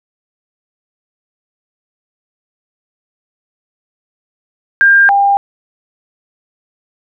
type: tone pair in turn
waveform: sine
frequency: 1600 / 800 Hz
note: G6 / G5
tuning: +35 / +35 cents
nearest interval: octave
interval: 1200 cents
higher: first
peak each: -4 / -7 dBFS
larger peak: first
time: 4.81-5.09 / 5.09-5.37 s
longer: neither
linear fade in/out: 0 ms
effects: none